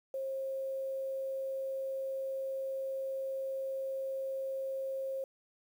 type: tone with quantisation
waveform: sine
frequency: 535 Hz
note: C5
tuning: 38 cents sharp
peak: -34 dBFS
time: 0.14-5.24 s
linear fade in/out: 2 ms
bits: 10
effects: none